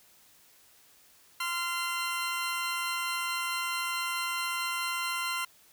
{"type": "tone pair together", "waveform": "20% pulse", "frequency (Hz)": [1034, 1380.2], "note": ["C6", "F6"], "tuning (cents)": [-21, -21], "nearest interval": "perfect fourth", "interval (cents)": 500, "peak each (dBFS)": -28, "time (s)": [1.4, 5.45], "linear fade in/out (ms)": 5, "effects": ["white hiss -60 dBFS RMS until 5.72 s"]}